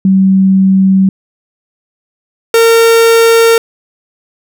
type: tone pair in turn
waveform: sine / 45% pulse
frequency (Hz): 191.3 / 457.9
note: G3 / A#4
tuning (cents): -42 / -31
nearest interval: octave + minor third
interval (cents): 1511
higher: second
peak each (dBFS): -4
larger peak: neither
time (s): 0.05-1.09 / 2.54-3.58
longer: neither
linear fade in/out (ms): 2
effects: none